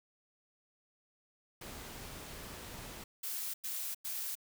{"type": "noise", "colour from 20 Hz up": "pink", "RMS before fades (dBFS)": -47, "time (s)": [1.61, 3.04], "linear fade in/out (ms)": 5}
{"type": "noise bursts", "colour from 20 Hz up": "blue", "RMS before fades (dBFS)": -39, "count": 3, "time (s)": [3.23, 4.354], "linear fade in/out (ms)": 10, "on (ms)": 310, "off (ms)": 97}
{"effects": []}